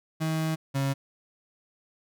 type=tone pair in turn; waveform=35% pulse; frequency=159.1 / 137.2 Hz; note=D#3 / C#3; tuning=+39 / -17 cents; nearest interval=minor third; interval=256 cents; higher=first; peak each=-24 / -23 dBFS; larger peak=second; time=0.2-0.56 / 0.74-0.94 s; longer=first; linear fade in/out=20 ms; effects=none